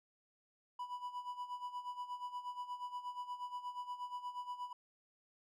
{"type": "tone with tremolo", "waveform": "triangle", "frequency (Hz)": 986, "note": "B5", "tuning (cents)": -3, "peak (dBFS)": -37, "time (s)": [0.79, 4.73], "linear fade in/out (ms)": 5, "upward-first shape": "sine", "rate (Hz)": 8.4, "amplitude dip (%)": 75, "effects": []}